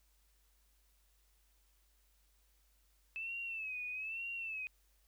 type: tone with vibrato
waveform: sine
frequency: 2610 Hz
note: E7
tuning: 18 cents flat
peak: -39 dBFS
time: 3.16-4.67 s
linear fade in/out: 0 ms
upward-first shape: sine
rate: 1.1 Hz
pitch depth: 97 cents each way
effects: added 50 Hz sine -70 dBFS peak until 5.07 s + white hiss -75 dBFS RMS until 5.07 s